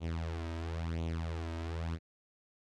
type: tone with flanger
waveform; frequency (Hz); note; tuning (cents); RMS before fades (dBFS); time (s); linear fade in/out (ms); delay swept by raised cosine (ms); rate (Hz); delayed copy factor
sawtooth; 82.41; E2; 0; -37; 0-1.99; 50; 0.29 to 3.19; 0.97; +0.75
effects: low-pass 5000 Hz 12 dB/octave + AAC 64 kbps